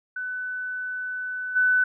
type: tone with level steps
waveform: sine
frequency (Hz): 1500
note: F#6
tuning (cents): +23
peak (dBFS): -28 / -17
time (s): 0.16-1.84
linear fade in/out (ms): 5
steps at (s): 1.55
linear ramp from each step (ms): 20
effects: none